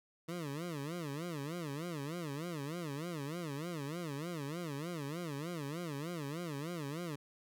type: tone with vibrato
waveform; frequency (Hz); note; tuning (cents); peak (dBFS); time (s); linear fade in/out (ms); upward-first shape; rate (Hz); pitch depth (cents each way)
20% pulse; 156.6; D#3; +11; -34; 0.28-7.16; 10; sine; 3.3; 220
effects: none